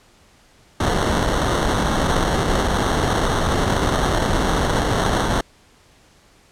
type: noise with sample-and-hold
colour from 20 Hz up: pink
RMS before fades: -19 dBFS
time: 0.8-5.41 s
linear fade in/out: 5 ms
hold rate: 2450 Hz
effects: pink hiss -53 dBFS RMS until 6.51 s + low-pass 9000 Hz 12 dB/octave